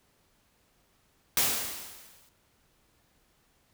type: noise with exponential decay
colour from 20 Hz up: white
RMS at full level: -23 dBFS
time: 1.37-2.29 s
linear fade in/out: 2 ms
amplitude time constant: 200 ms
effects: pink hiss -68 dBFS RMS until 3.73 s